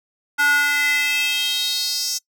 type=tone with high-pass filter sweep; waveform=square; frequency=290.1 Hz; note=D4; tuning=21 cents flat; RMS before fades=-20 dBFS; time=0.38-2.19 s; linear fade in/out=20 ms; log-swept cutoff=1300 to 5900 Hz; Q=4.5; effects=noise-tail reverb RT60 0.1 s tail -23 dB re dry